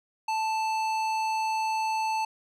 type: tone with low-pass filter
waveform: square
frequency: 880 Hz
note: A5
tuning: in tune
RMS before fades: -28 dBFS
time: 0.28-2.25 s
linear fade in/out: 5 ms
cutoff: 7500 Hz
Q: 0.52
effects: none